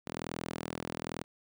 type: tone with high-pass filter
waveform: sawtooth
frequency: 41.13 Hz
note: E1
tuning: 3 cents flat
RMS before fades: -40 dBFS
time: 0.06-1.24 s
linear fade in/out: 20 ms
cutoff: 210 Hz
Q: 0.9
effects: none